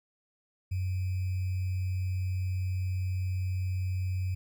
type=tone with sample-and-hold; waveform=sine; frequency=92.5 Hz; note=F#2; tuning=in tune; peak=-28 dBFS; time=0.71-4.35 s; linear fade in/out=10 ms; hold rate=2450 Hz; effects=none